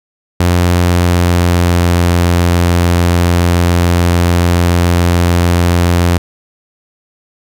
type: tone with pitch glide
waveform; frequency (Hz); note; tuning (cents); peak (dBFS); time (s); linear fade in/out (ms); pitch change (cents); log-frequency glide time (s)
sawtooth; 88 to 86.94; F2 to F2; +14 to -7; -4; 0.4-6.18; 5; -21; 0.83-2
effects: none